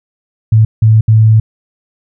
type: tone bursts at uneven times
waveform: sine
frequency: 110 Hz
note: A2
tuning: in tune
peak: -3 dBFS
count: 3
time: 0.52-0.65 / 0.82-1.01 / 1.08-1.4 s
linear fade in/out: 5 ms
effects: none